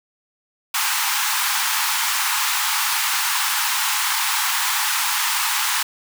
pink high-pass noise, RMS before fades -21 dBFS, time 0.74-5.83 s, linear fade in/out 5 ms, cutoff 820 Hz, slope 96 dB/octave, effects none

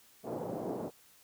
white band-pass noise, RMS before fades -38 dBFS, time 0.23-0.91 s, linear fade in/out 50 ms, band 120 to 680 Hz, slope 24 dB/octave, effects white hiss -62 dBFS RMS until 1.23 s

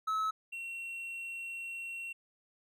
triangle tone pair in turn, 1294 / 2728 Hz, E6 / F7, -32 / -41 cents, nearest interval octave + minor second, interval 1291 cents, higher second, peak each -28 / -37 dBFS, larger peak first, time 0.07-0.31 / 0.52-2.13 s, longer second, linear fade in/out 10 ms, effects none

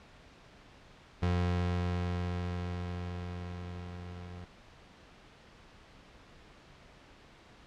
30% pulse tone with level ramp, 88.6 Hz, F2, 25 cents sharp, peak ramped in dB -24 to -41 dBFS, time 1.22-4.45 s, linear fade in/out 10 ms, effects pink hiss -56 dBFS RMS until 7.66 s + low-pass 4000 Hz 12 dB/octave

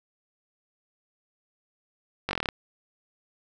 slowing click train, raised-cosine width 0.3 ms, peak -11 dBFS, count 9, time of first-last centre 2.29-2.488 s, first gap 20 ms, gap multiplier 1.06, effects none

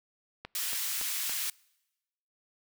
click train, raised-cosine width 0.3 ms, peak -23 dBFS, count 4, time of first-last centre 0.45-1.295 s, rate 3.55 Hz
white high-pass noise, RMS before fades -33 dBFS, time 0.55-1.5 s, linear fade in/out 2 ms, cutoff 1600 Hz, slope 12 dB/octave
effects noise-tail reverb RT60 1.0 s tail -26 dB re dry

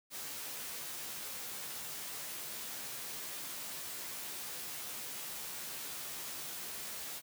white noise with comb filter, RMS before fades -43 dBFS, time 0.1-7.22 s, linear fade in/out 50 ms, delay 14 ms, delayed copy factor +0.55, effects high-pass 100 Hz 12 dB/octave

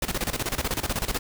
pink noise with tremolo, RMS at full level -26 dBFS, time 0.02-1.19 s, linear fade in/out 5 ms, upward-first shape square, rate 16 Hz, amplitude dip 80%, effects none

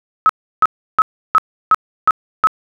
sine tone bursts, 1286 Hz, E6, 43 cents flat, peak -6 dBFS, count 7, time 0.26-2.471 s, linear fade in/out 0 ms, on 33 ms, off 330 ms, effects none

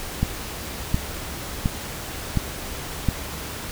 click train, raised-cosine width 5 ms, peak -7 dBFS, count 5, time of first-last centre 0.23-3.087 s, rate 1.4 Hz, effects added 71 Hz sine -40 dBFS peak until 3.71 s + pink hiss -33 dBFS RMS until 3.71 s

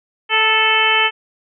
harmonic tone with a mistuned harmonic, 438 Hz, A4, 8 cents flat, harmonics 1 / 2 / 3 / 4 / 5 / 6 / 7, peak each -25 / -20 / -21 / -20 / -19 / -18 / -18 dBFS, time 0.29-1.11 s, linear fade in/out 50 ms, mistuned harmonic 2, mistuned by +18 cents, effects none

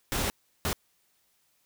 pink noise bursts at uneven times, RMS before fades -29 dBFS, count 2, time 0.12-0.3 / 0.65-0.73 s, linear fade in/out 0 ms, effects white hiss -70 dBFS RMS until 1.65 s

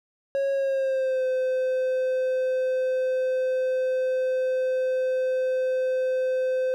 triangle tone with pitch glide, 549 to 515.2 Hz, C#5 to C5, -17 to -27 cents, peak -20 dBFS, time 0.35-6.74 s, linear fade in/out 0 ms, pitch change -110 cents, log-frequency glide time 0.52-1.25 s, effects none

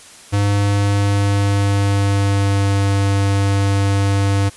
square tone with pitch glide, 101.2 to 99.17 Hz, G#2 to G2, -44 to +21 cents, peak -14 dBFS, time 0.32-4.5 s, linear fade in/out 20 ms, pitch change -35 cents, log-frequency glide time 0.46-2.81 s, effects white hiss -41 dBFS RMS until 4.56 s + resampled to 24000 Hz

